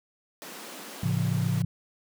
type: high-pass noise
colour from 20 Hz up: pink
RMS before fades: -42 dBFS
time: 0.42-1.62 s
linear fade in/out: 0 ms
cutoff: 190 Hz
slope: 48 dB/octave
type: chord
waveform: sine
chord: A augmented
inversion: none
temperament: just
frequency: 110 / 137.5 / 171.88 Hz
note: A2 / C#3 / E#3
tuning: 0 / -14 / -27 cents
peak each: -28 dBFS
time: 1.03-1.65 s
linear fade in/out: 5 ms
effects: none